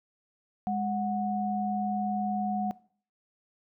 sine tone pair together, 206.2 / 734.8 Hz, G#3 / F#5, -12 / -12 cents, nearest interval octave + minor seventh, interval 2200 cents, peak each -30 / -29 dBFS, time 0.67-2.71 s, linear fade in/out 0 ms, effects noise-tail reverb RT60 0.5 s tail -21 dB re dry

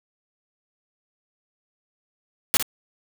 white noise with echo, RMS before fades -18 dBFS, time 2.54-2.57 s, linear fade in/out 0 ms, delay 56 ms, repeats 1, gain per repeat -8 dB, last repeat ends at 2.626 s, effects none

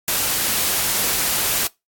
white noise, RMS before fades -20 dBFS, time 0.08-1.67 s, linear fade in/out 0 ms, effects noise-tail reverb RT60 0.2 s tail -23 dB re dry + AAC 64 kbps

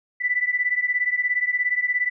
sine beating tone pair, 1976 / 1993 Hz, B6 / B6, 0 / +15 cents, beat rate 17 Hz, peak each -22 / -24 dBFS, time 0.2-2.1 s, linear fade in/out 20 ms, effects none

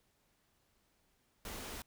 pink band-stop noise, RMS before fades -45 dBFS, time 1.45-1.82 s, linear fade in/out 2 ms, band 120 to 170 Hz, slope 96 dB/octave, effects pink hiss -75 dBFS RMS until 1.86 s

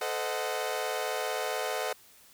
sawtooth chord, A diminished seventh, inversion none, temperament equal with one note detuned, 440 / 515.7 / 622.3 / 740 Hz, A4 / C5 / Eb5 / Gb5, 0 / -25 / 0 / 0 cents, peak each -32 dBFS, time 0.01-1.93 s, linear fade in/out 5 ms, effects white hiss -57 dBFS RMS until 2.33 s

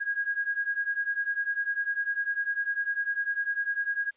sine beating tone pair, 1632 / 1642 Hz, G#6 / G#6, -31 / -20 cents, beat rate 10 Hz, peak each -31 / -29 dBFS, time 0-4.11 s, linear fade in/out 20 ms, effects white hiss -66 dBFS RMS until 4.16 s + resampled to 8000 Hz

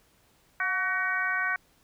harmonic tone with a mistuned harmonic, 376.5 Hz, F#4, 30 cents sharp, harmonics 2 / 3 / 4 / 5 / 6, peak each -38 / -34 / -28 / -31 / -35 dBFS, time 0.6-1.56 s, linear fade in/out 2 ms, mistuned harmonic 2, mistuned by -64 cents, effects pink hiss -64 dBFS RMS until 1.83 s

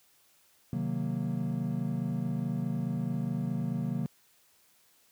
triangle chord, C half-diminished seventh, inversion none, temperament equal, 130.81 / 155.56 / 185 / 233.1 Hz, C3 / Eb3 / Gb3 / Bb3, 0 / 0 / 0 / 0 cents, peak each -33 dBFS, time 0.73-4.06 s, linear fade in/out 0 ms, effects white hiss -65 dBFS RMS until 5.11 s + high-pass 60 Hz 12 dB/octave

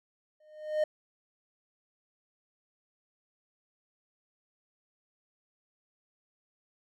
triangle tone with exponential growth, 613 Hz, D#5, 26 cents flat, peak -20 dBFS, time 0.4-0.84 s, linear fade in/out 5 ms, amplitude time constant 95 ms, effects none

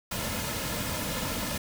pink noise with comb filter, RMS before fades -32 dBFS, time 0.11-1.58 s, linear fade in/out 5 ms, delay 2.6 ms, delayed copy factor -0.55, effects none

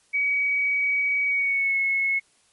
sine tone with pitch glide, 2266 to 2186 Hz, C#7 to C#7, +37 to -25 cents, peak -20 dBFS, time 0.13-2.2 s, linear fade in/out 20 ms, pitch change -62 cents, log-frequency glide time 1.25-1.77 s, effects white hiss -62 dBFS RMS until 2.52 s + MP3 48 kbps

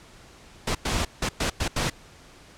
pink noise bursts at uneven times, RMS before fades -25 dBFS, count 6, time 0.67-0.75 / 0.85-1.05 / 1.22-1.29 / 1.4-1.5 / 1.6-1.68 / 1.76-1.9 s, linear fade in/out 5 ms, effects pink hiss -50 dBFS RMS until 2.57 s + low-pass 8000 Hz 12 dB/octave

